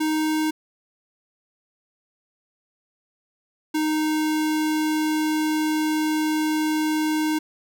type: tone pair in turn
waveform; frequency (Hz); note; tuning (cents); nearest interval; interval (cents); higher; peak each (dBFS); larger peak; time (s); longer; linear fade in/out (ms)
square; 311.1 / 309.5; D#4 / D#4; 0 / -9; unison; 9; first; -21; neither; 0-0.51 / 3.74-7.39; second; 10
effects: none